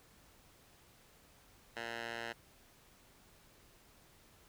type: tone with band-pass filter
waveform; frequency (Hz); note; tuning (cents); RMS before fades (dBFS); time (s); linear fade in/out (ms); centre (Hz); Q
10% pulse; 116.54; A#2; 0; -43; 1.76-2.33; 10; 1900; 0.96
effects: pink hiss -64 dBFS RMS until 4.48 s